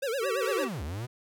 square tone with vibrato, 498.7 Hz, B4, 17 cents sharp, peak -29 dBFS, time 0.02-0.65 s, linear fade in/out 10 ms, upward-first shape sine, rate 8.9 Hz, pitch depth 220 cents each way
harmonic tone, 382.5 Hz, G4, 42 cents flat, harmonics 1 / 3 / 5 / 7, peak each -33 / -36 / -43 / -42 dBFS, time 0.21-0.69 s, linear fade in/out 20 ms
45% pulse linear two-way sweep, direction down then up, 530 to 66.9 to 129.1 Hz, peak -33 dBFS, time 0.41-1.07 s, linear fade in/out 20 ms, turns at 0.83 s
effects none

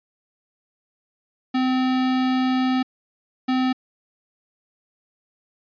square tone bursts at uneven times, 257.4 Hz, C4, 28 cents flat, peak -19 dBFS, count 2, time 1.54-2.83 / 3.48-3.73 s, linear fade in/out 10 ms, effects resampled to 11025 Hz

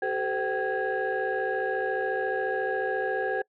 sine tone cluster, 383.8 / 438.1 / 512 / 768 / 1649 Hz, G4 / A4 / C5 / G5 / G#6, -37 / -7 / -38 / -36 / -13 cents, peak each -31 dBFS, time 0.02-3.42 s, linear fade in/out 5 ms, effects noise-tail reverb RT60 0.1 s tail -24 dB re dry + tanh soft clip ceiling -19 dBFS

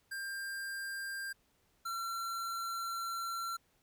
square tone pair in turn, 1593 / 1359.8 Hz, G6 / F6, +27 / -47 cents, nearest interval minor third, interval 274 cents, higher first, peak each -39 / -37 dBFS, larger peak second, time 0.11-1.33 / 1.85-3.57 s, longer second, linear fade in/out 10 ms, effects pink hiss -73 dBFS RMS until 3.82 s

